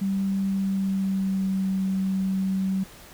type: tone with pitch glide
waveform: sine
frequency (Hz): 194.6 to 191.04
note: G3 to G3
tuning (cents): -12 to -44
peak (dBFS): -22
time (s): 0.01-2.84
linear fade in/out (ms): 10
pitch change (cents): -32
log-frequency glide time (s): 0.46-1.65
effects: pink hiss -47 dBFS RMS until 3.13 s